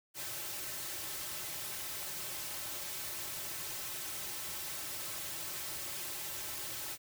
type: noise with comb filter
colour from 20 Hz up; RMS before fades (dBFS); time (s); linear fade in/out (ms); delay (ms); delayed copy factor
white; -41; 0.14-6.98; 50; 4.2; -0.85
effects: none